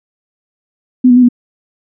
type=tone with pitch steps; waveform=sine; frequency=252.5 / 244.4 / 251.3 / 243.1 Hz; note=B3 / B3 / B3 / B3; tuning=+39 / -18 / +30 / -27 cents; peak=-3 dBFS; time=1.04-1.288 s; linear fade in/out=10 ms; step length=62 ms; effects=none